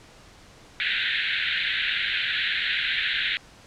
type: band-pass noise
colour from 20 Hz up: pink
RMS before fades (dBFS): -26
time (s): 0.8-3.37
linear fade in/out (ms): 0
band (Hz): 1500 to 4000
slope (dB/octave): 96
effects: pink hiss -50 dBFS RMS until 3.66 s + low-pass 7000 Hz 12 dB/octave